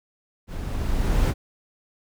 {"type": "noise with level ramp", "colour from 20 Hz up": "brown", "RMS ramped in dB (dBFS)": [-32, -17], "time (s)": [0.47, 1.34], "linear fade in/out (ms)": 50, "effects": []}